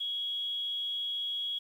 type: tone with amplitude modulation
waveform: sine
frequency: 3322 Hz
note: G#7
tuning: in tune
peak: -30 dBFS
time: 0-1.59 s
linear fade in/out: 10 ms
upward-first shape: sine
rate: 286 Hz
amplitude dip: 30%
effects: 10-bit